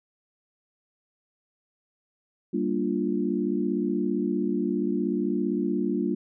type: chord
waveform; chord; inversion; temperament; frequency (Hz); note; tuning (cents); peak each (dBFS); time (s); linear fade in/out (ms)
sine; G minor seventh; none; equal; 196 / 233.1 / 293.7 / 349.2; G3 / Bb3 / D4 / F4; 0 / 0 / 0 / 0; -29; 2.53-6.15; 10
effects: none